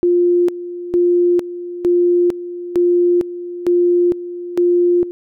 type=tone with tremolo; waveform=sine; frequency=351.4 Hz; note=F4; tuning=11 cents sharp; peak=-10 dBFS; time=0.03-5.11 s; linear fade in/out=0 ms; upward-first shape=square; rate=1.1 Hz; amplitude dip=80%; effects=none